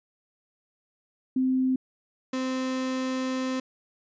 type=tone pair in turn; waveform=sine / 35% pulse; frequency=259.3 / 259.3 Hz; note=C4 / C4; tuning=-15 / -15 cents; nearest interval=unison; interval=0 cents; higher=neither; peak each=-21 / -25 dBFS; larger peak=first; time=1.36-1.76 / 2.33-3.6 s; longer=second; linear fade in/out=5 ms; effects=resampled to 16000 Hz

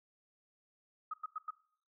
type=tone bursts; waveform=sine; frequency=1262 Hz; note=D#6; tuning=24 cents sharp; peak=-36 dBFS; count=4; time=1.11-1.506 s; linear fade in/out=5 ms; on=27 ms; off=96 ms; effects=noise-tail reverb RT60 0.6 s tail -20 dB re dry

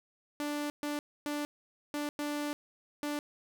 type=tone bursts at uneven times; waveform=sawtooth; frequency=293.7 Hz; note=D4; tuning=in tune; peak=-29 dBFS; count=6; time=0.4-0.7 / 0.83-0.99 / 1.26-1.45 / 1.94-2.09 / 2.19-2.53 / 3.03-3.19 s; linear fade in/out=0 ms; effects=none

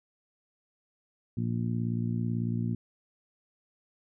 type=harmonic tone; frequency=58.1 Hz; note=A#1; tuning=5 cents flat; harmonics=2 / 3 / 4 / 5 / 6; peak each=-30 / -34 / -33 / -44 / -45 dBFS; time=1.37-2.75 s; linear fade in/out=5 ms; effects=none

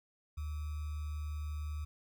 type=tone with sample-and-hold; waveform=sine; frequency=75.5 Hz; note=D2; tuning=48 cents sharp; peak=-36 dBFS; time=0.37-1.85 s; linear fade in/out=10 ms; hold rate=1225 Hz; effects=none

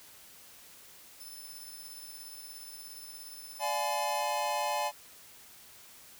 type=tone with tremolo; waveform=10% pulse; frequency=5274 Hz; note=E8; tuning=in tune; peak=-38 dBFS; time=1.2-4.21 s; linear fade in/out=10 ms; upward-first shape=sine; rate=17 Hz; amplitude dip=35%
type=chord; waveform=square; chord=D diminished seventh; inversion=none; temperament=just; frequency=587.3 / 704.8 / 845.8 / 1014.9 Hz; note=D5 / F5 / Ab5 / Cb6; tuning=0 / +16 / +31 / +47 cents; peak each=-37 / -39 / -33 / -38 dBFS; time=3.59-4.92 s; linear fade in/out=50 ms
effects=white hiss -54 dBFS RMS until 6.19 s

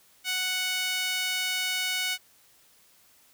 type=tone with high-pass filter; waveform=sawtooth; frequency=740 Hz; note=F#5; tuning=in tune; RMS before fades=-29 dBFS; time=0.24-2.18 s; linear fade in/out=50 ms; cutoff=2400 Hz; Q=1.5; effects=white hiss -60 dBFS RMS until 3.33 s

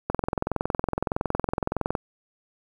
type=click train; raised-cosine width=1 ms; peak=-10 dBFS; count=41; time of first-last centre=0.1-1.952 s; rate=21.6 Hz; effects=8-bit

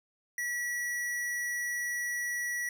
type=tone; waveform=square; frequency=1937 Hz; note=B6; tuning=34 cents flat; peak=-32 dBFS; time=0.38-2.69 s; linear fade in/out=2 ms; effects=none

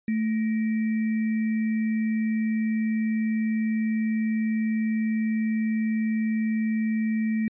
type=tone with sample-and-hold; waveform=sine; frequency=220 Hz; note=A3; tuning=in tune; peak=-22 dBFS; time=0.08-7.48 s; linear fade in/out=2 ms; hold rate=2100 Hz; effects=resampled to 8000 Hz

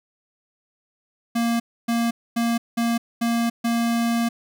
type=tone bursts at uneven times; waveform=square; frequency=233.1 Hz; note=A#3; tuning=in tune; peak=-20 dBFS; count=6; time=1.35-1.6 / 1.88-2.11 / 2.36-2.58 / 2.77-2.98 / 3.21-3.5 / 3.64-4.29 s; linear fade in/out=10 ms; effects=none

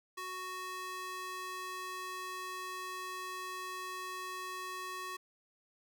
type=tone with high-pass filter; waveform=square; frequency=370 Hz; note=F#4; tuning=in tune; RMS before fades=-42 dBFS; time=0.17-5.17 s; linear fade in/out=10 ms; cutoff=900 Hz; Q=1.3; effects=none

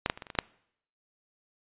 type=clicks; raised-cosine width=0.3 ms; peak=-10 / -10 / -26 / -23 / -30 / -23 / -20 / -6 dBFS; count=8; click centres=0.061 / 0.099 / 0.175 / 0.222 / 0.268 / 0.302 / 0.352 / 0.388 s; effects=noise-tail reverb RT60 0.7 s tail -24 dB re dry + resampled to 8000 Hz

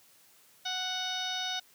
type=harmonic tone; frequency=740 Hz; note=F#5; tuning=in tune; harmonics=1 / 2 / 3 / 4 / 5 / 6 / 7 / 8; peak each=-39 / -40 / -45 / -40 / -35 / -46 / -44 / -44 dBFS; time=0.65-1.6 s; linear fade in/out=10 ms; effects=white hiss -61 dBFS RMS until 1.74 s + high-pass 80 Hz 12 dB/octave

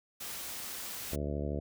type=noise; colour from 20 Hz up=white; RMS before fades=-41 dBFS; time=0.2-1.16 s; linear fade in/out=10 ms
type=harmonic tone; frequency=72.7 Hz; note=D2; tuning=17 cents flat; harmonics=1 / 2 / 3 / 4 / 5 / 6 / 7 / 8 / 9; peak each=-36 / -39 / -41 / -42 / -43 / -44 / -44 / -45 / -46 dBFS; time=1.12-1.6 s; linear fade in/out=5 ms
effects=none

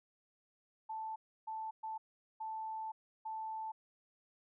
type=tone bursts at uneven times; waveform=sine; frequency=880 Hz; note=A5; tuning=in tune; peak=-39 dBFS; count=5; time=0.89-1.16 / 1.47-1.71 / 1.83-1.98 / 2.4-2.92 / 3.25-3.72 s; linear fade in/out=10 ms; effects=none

